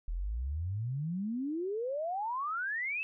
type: exponential sweep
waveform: sine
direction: up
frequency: 38.89 to 2678 Hz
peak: -32 dBFS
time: 0.08-3.03 s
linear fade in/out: 0 ms
effects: none